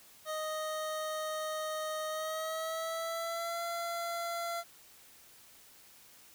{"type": "tone with pitch glide", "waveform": "25% pulse", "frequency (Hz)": [622.3, 682.6], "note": ["D#5", "F5"], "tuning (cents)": [0, -40], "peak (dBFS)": -31, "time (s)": [0.25, 4.64], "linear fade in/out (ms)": 50, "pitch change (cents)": 160, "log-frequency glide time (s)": [2.08, 3.62], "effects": ["white hiss -58 dBFS RMS until 6.34 s"]}